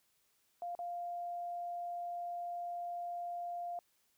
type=tone with dropouts; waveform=sine; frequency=698.5 Hz; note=F5; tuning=in tune; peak=-38 dBFS; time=0.62-3.79 s; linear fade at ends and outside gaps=1 ms; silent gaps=0.751-0.79 s; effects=white hiss -75 dBFS RMS until 4.17 s